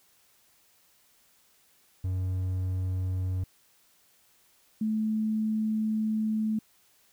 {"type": "tone pair in turn", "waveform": ["triangle", "sine"], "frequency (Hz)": [92.6, 217.3], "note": ["F#2", "A3"], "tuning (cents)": [2, -21], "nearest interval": "octave + minor third", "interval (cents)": 1477, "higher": "second", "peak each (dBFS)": -25, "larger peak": "neither", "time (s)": [[2.04, 3.44], [4.81, 6.59]], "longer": "second", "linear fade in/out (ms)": 5, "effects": ["white hiss -64 dBFS RMS until 7.12 s"]}